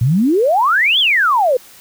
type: exponential two-way sweep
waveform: sine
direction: up then down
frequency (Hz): 110 to 3520 to 476.6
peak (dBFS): -10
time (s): 0.01-1.57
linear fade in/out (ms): 5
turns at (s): 0.99
effects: white hiss -42 dBFS RMS until 1.8 s